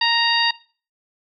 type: harmonic tone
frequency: 932.3 Hz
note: A#5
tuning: in tune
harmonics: 1 / 2 / 3 / 4 / 5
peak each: -22 / -22 / -22 / -22 / -22 dBFS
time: 0.01-0.51 s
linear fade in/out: 5 ms
effects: noise-tail reverb RT60 0.4 s tail -20 dB re dry